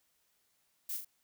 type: noise with echo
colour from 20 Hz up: violet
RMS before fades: -38 dBFS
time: 0.89-0.97 s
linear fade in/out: 5 ms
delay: 39 ms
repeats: 2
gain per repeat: -5 dB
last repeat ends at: 1.048 s
effects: white hiss -75 dBFS RMS until 1.23 s